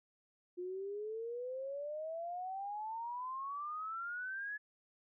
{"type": "exponential sweep", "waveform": "sine", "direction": "up", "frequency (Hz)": [353, 1713], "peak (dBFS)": -39, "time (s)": [0.57, 4.58], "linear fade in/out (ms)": 20, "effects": []}